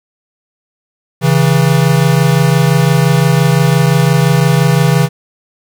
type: tone pair together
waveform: square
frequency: 136.4 / 162.21 Hz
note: C#3 / E3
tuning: -28 / -28 cents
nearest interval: minor third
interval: 300 cents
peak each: -11 dBFS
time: 1.21-5.09 s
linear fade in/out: 50 ms
effects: 7-bit